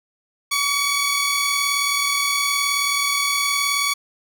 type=tone pair together; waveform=15% pulse; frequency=1137.5 / 2236 Hz; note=C#6 / C#7; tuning=+44 / +14 cents; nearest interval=octave; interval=1170 cents; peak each=-15 dBFS; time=0.51-3.94 s; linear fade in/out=10 ms; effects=none